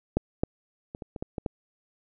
clicks, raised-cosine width 2 ms, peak -9 / -10 / -23 / -24 / -23 / -18 / -18 / -15 dBFS, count 8, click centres 0.17 / 0.435 / 0.949 / 1.022 / 1.162 / 1.225 / 1.382 / 1.462 s, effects none

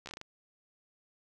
slowing click train, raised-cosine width 0.2 ms, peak -26 dBFS, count 7, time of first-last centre 0.06-0.214 s, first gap 13 ms, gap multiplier 1.27, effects none

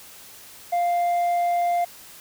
triangle tone with tanh clipping, 698.5 Hz, F5, in tune, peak -20 dBFS, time 0.72-1.85 s, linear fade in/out 10 ms, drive 8 dB, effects white hiss -45 dBFS RMS until 2.2 s

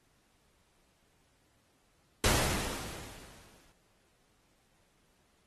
pink noise with exponential decay, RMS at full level -26 dBFS, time 2.24-3.72 s, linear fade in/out 1 ms, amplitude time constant 320 ms, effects pink hiss -71 dBFS RMS until 5.46 s + AAC 32 kbps

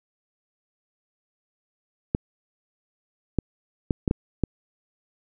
clicks, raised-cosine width 3 ms, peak -8 dBFS, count 6, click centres 2.149 / 3.387 / 3.908 / 4.078 / 4.111 / 4.437 s, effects none

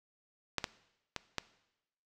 clicks, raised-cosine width 0.2 ms, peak -13 / -15 / -18 / -15 dBFS, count 4, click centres 0.583 / 0.642 / 1.163 / 1.383 s, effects noise-tail reverb RT60 0.9 s tail -18 dB re dry

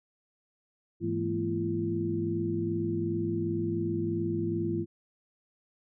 sine tone cluster, 103.1 / 165.3 / 211.9 / 234.6 / 339.4 Hz, G#2 / E3 / G#3 / A#3 / F4, -12 / +5 / +35 / +11 / -49 cents, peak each -35 / -35 / -38 / -38 / -30 dBFS, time 1-4.86 s, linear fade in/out 50 ms, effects none

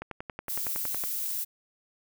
click train, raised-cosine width 0.5 ms, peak -21 dBFS, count 12, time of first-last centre 0.02-1.039 s, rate 10.8 Hz
violet noise, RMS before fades -32 dBFS, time 0.48-1.45 s, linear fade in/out 20 ms
effects none

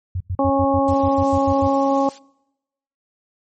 sine tone bursts, 91.5 Hz, F#2, 19 cents flat, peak -20 dBFS, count 11, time 0.15-1.675 s, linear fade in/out 5 ms, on 55 ms, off 92 ms
harmonic tone, 274.4 Hz, C#4, 17 cents flat, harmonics 1 / 2 / 3 / 4, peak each -19 / -19 / -21 / -25 dBFS, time 0.39-2.09 s, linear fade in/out 2 ms
blue noise, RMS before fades -37 dBFS, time 0.88-2.18 s, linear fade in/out 0 ms
effects noise-tail reverb RT60 0.9 s tail -25 dB re dry + MP3 32 kbps

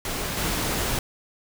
pink noise with level steps, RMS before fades -29 / -26 dBFS, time 0.05-0.99 s, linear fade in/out 2 ms, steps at 0.37 s, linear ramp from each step 5 ms, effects none

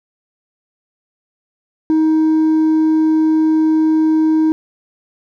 triangle tone with hard clipping, 315.1 Hz, D#4, 22 cents sharp, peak -9 dBFS, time 1.9-4.52 s, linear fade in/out 0 ms, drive 1 dB, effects none

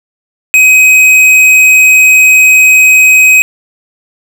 triangle tone with hard clipping, 2525 Hz, D#7, 25 cents sharp, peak -3 dBFS, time 0.54-3.42 s, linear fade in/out 0 ms, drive 13 dB, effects none

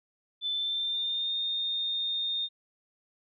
sine tone with pitch glide, 3520 to 3657 Hz, A7 to A#7, 0 to -34 cents, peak -28 dBFS, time 0.41-2.49 s, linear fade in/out 50 ms, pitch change +66 cents, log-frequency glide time 0.51-1.33 s, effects none

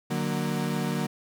35% pulse chord, D augmented, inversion none, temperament equal with one note detuned, 148.88 / 185 / 233.1 Hz, D3 / F#3 / A#3, +24 / 0 / 0 cents, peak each -29 dBFS, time 0.1-1.07 s, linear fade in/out 10 ms, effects none

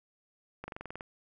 slowing click train, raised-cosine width 0.5 ms, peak -25 dBFS, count 9, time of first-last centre 0.64-1.009 s, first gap 40 ms, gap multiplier 1.04, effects none

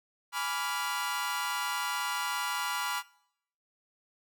sawtooth chord, G# diminished seventh, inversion none, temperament equal with one note detuned, 830.6 / 987.8 / 1159.8 / 1396.9 Hz, G#5 / B5 / D6 / F6, 0 / 0 / -22 / 0 cents, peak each -36 / -31 / -34 / -32 dBFS, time 0.32-3.03 s, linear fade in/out 50 ms, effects noise-tail reverb RT60 0.7 s tail -21 dB re dry

